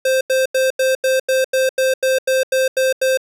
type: tone bursts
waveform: square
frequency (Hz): 523.3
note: C5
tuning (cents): 0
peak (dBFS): -14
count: 13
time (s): 0.05-3.174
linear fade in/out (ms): 5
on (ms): 160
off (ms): 87
effects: resampled to 32000 Hz + 7-bit